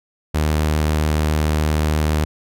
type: tone with vibrato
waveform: sawtooth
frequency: 76.7 Hz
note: D#2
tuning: 24 cents flat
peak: -12 dBFS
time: 0.34-2.25 s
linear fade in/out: 10 ms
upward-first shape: triangle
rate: 7.4 Hz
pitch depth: 8 cents each way
effects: none